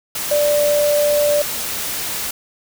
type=tone in noise; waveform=sine; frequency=587.3 Hz; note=D5; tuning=in tune; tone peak=-13 dBFS; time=0.31-1.42 s; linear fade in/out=5 ms; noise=white; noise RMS=-24 dBFS; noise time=0.15-2.31 s; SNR=+8 dB; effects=none